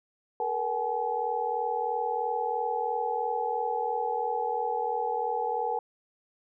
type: tone cluster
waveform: sine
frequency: 436.7 / 476.9 / 766 / 849 Hz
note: A4 / A#4 / G5 / G#5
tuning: -13 / +39 / -40 / +38 cents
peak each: -37 / -32 / -33 / -30 dBFS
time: 0.4-5.79 s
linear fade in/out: 2 ms
effects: none